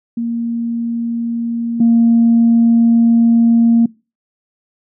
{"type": "tone pair in turn", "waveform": "sine", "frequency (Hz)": [233.1, 231.8], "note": ["A#3", "A#3"], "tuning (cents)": [0, -10], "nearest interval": "unison", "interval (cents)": 10, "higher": "first", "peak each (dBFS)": [-16, -6], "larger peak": "second", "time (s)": [[0.17, 1.8], [1.8, 3.86]], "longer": "second", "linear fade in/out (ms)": 5, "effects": ["noise-tail reverb RT60 0.3 s tail -24 dB re dry", "tanh soft clip ceiling -3 dBFS"]}